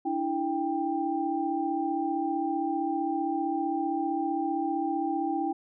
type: tone cluster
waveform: sine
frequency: 294.1 / 329.5 / 790 Hz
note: D4 / E4 / G5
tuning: +3 / -1 / +13 cents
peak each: -32 / -30 / -30 dBFS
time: 0.05-5.53 s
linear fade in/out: 10 ms
effects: none